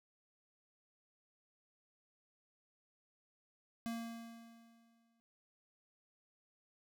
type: tone with exponential decay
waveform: square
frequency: 230.5 Hz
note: A#3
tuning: 19 cents flat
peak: -38 dBFS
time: 3.86-5.2 s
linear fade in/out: 0 ms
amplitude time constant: 290 ms
effects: none